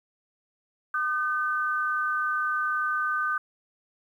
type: tone pair together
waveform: sine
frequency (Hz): 1216.5 / 1527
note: D#6 / G6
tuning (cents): -39 / -46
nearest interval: major third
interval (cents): 393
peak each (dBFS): -27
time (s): 0.94-3.38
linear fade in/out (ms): 5
effects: 10-bit